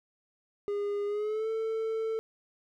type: tone with pitch glide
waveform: triangle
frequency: 408.1 to 445 Hz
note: G#4 to A4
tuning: -30 to +20 cents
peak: -27 dBFS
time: 0.68-2.19 s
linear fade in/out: 0 ms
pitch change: +150 cents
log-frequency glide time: 1.06-1.49 s
effects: none